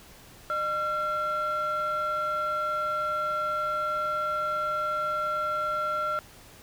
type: tone pair together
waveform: sine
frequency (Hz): 608 / 1364.9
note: D#5 / F6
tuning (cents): -40 / -40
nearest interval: octave + major second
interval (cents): 1400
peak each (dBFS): -30 / -25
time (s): 0.5-6.19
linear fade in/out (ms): 0
effects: tanh soft clip ceiling -23 dBFS + pink hiss -51 dBFS RMS until 6.62 s